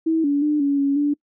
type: tone with pitch steps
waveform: sine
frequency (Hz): 323.2 / 285.5 / 299 / 282.1 / 279.1 / 290.4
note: E4 / D4 / D4 / C#4 / C#4 / D4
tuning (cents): -34 / -49 / +31 / +30 / +12 / -19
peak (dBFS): -16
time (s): 0.06-1.14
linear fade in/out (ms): 10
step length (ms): 180
effects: noise-tail reverb RT60 0.1 s tail -25 dB re dry